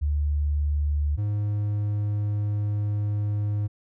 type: tone pair in turn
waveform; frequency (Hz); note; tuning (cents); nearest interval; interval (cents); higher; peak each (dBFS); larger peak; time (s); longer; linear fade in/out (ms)
sine / triangle; 73.42 / 103.83; D2 / G#2; 0 / 0; tritone; 600; second; -21; neither; 0.01-1.17 / 1.17-3.68; second; 20
effects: none